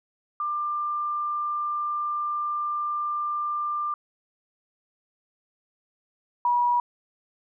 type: tone pair in turn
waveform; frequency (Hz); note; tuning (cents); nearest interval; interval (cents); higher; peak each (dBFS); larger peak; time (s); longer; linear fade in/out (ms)
sine; 1191 / 966.7; D6 / B5; +24 / -37; major third; 361; first; -25 / -19; second; 0.4-3.94 / 6.45-6.8; first; 2
effects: none